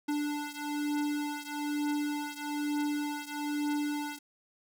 square beating tone pair, 293.7 / 294.8 Hz, D4 / D4, 0 / +7 cents, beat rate 1.1 Hz, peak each -34 / -36 dBFS, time 0.08-4.19 s, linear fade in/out 10 ms, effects none

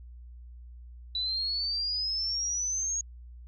sine exponential sweep, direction up, 3943 to 6645 Hz, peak -28 dBFS, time 1.15-3.01 s, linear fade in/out 2 ms, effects added 60 Hz sine -44 dBFS peak until 3.47 s

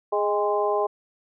harmonic tone with a mistuned harmonic, 207.7 Hz, G#3, in tune, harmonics 2 / 3 / 4 / 5, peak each -24 / -26 / -27 / -28 dBFS, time 0.12-0.87 s, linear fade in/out 10 ms, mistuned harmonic 4, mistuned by -39 cents, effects none

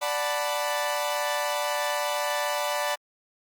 sawtooth chord, B minor seventh, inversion first, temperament equal with one note detuned, 587.3 / 742.1 / 880 / 987.8 Hz, D5 / F#5 / A5 / B5, 0 / +5 / 0 / 0 cents, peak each -25 / -30 / -29 / -28 dBFS, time 0.01-2.96 s, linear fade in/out 20 ms, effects Opus 48 kbps

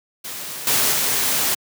white noise with level steps, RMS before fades -31 / -18 / -20 dBFS, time 0.24-1.55 s, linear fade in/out 10 ms, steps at 0.67 / 0.92 s, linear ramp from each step 2 ms, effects high-pass 100 Hz 12 dB/octave

